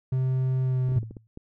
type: tone with pitch glide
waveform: triangle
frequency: 130 to 128.06 Hz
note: C3 to C3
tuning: -11 to -37 cents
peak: -20 dBFS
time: 0.12-0.99 s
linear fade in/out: 5 ms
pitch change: -26 cents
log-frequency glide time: 0.63-0.79 s
type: clicks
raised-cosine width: 3 ms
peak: -27 dBFS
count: 7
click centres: 0.89 / 0.92 / 0.973 / 1.031 / 1.11 / 1.168 / 1.374 s
type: tone with exponential decay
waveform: sine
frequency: 111.2 Hz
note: A2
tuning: 19 cents sharp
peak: -22 dBFS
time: 0.96-1.27 s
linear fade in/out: 0 ms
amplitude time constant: 66 ms
effects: none